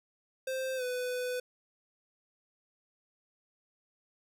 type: tone with pitch glide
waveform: square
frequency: 523.3 to 498.8 Hz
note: C5 to B4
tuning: 0 to +17 cents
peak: -33 dBFS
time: 0.47-1.4 s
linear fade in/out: 5 ms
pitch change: -83 cents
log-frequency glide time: 0.76-0.83 s
effects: none